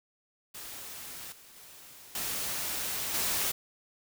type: noise with level steps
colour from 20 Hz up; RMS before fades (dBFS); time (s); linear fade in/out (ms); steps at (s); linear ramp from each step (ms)
white; -43 / -54 / -51 / -34 / -30; 0.54-3.52; 10; 1.32 / 1.56 / 2.15 / 3.14; 2
effects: none